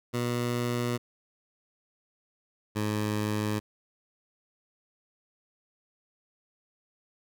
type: tone pair in turn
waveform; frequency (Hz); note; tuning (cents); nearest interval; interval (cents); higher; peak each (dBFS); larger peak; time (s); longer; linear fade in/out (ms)
15% pulse; 120.9 / 106; B2 / G#2; -36 / +36; major second; 228; first; -21; neither; 0.13-0.98 / 2.75-3.6; neither; 20
effects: none